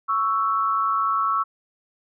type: tone pair together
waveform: sine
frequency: 1112 / 1321.9 Hz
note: C#6 / E6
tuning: +5 / +4 cents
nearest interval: minor third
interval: 299 cents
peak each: -22 dBFS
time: 0.08-1.44 s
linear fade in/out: 20 ms
effects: none